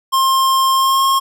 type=tone with pitch glide; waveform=square; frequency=1062 to 1076.8 Hz; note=C6 to C6; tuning=+25 to +49 cents; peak=-12 dBFS; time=0.12-1.2 s; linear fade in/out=20 ms; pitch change=+24 cents; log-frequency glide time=0.74-1.04 s; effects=none